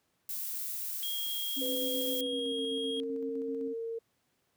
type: noise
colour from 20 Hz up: violet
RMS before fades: -37 dBFS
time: 0.29-2.21 s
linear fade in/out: 2 ms
type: tone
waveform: triangle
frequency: 3266 Hz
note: G#7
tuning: 30 cents flat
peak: -34 dBFS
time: 1.03-3 s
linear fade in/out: 0 ms
type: tone with tremolo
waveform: sine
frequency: 270.4 Hz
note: C#4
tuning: 43 cents flat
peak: -35 dBFS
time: 1.56-3.74 s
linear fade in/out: 20 ms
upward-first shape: square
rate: 7.8 Hz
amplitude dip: 35%
type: tone with pitch glide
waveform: sine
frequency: 504 to 456.9 Hz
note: B4 to A#4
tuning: +35 to -35 cents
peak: -34 dBFS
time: 1.61-3.99 s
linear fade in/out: 10 ms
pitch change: -170 cents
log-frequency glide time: 2.15-2.6 s
effects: pink hiss -75 dBFS RMS until 4.56 s + high-pass 100 Hz 12 dB/octave